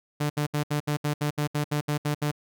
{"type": "tone bursts", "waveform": "sawtooth", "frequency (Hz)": 147.9, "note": "D3", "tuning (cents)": 13, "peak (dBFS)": -20, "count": 13, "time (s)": [0.2, 2.315], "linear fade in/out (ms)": 10, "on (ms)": 99, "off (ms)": 69, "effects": []}